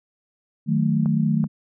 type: chord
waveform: sine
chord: D# diminished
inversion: none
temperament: equal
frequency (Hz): 155.56 / 185 / 220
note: D#3 / F#3 / A3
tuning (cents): 0 / 0 / 0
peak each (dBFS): -21 / -24 / -21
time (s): 0.66-1.48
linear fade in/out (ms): 50
type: clicks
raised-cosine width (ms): 1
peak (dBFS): -22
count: 2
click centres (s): 1.059 / 1.441
effects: none